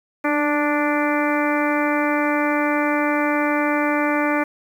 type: harmonic tone with a mistuned harmonic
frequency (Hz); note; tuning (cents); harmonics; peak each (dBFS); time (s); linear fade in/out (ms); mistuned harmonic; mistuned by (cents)
293.7; D4; 0; 1 / 2 / 3 / 4 / 5 / 6 / 7 / 8; -21 / -24 / -26 / -27 / -28 / -29 / -29 / -30; 0.24-4.44; 10; 1; +25
effects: 8-bit